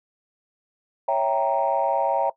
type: chord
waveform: sine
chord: C# diminished seventh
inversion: none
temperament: equal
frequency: 554.4 / 659.3 / 784 / 932.3 Hz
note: C#5 / E5 / G5 / Bb5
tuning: 0 / 0 / 0 / 0 cents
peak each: -24 dBFS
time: 1.08-2.3 s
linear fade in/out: 5 ms
effects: noise-tail reverb RT60 0.1 s tail -18 dB re dry + tanh soft clip ceiling -11 dBFS